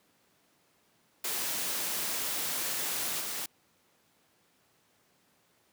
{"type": "noise with level steps", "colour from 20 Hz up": "white", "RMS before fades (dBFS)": [-33, -36], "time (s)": [1.24, 3.46], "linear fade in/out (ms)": 5, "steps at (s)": 3.19, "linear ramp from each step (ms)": 20, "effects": ["pink hiss -68 dBFS RMS until 5.72 s", "high-pass 150 Hz 12 dB/octave"]}